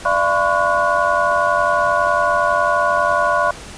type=tone cluster; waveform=sine; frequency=592 / 682 / 1014 / 1106 / 1456 Hz; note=D5 / F5 / B5 / C#6 / F#6; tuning=+14 / -41 / +45 / -4 / -28 cents; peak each=-20 dBFS; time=0.05-3.51 s; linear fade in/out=5 ms; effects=pink hiss -35 dBFS RMS until 3.77 s + resampled to 22050 Hz